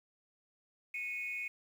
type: tone pair together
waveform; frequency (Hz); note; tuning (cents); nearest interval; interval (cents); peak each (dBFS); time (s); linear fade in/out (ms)
sine; 2191 / 2489; C#7 / D#7; -21 / 0; major second; 221; -39 / -38; 0.94-1.48; 5
effects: tanh soft clip ceiling -30 dBFS + 10-bit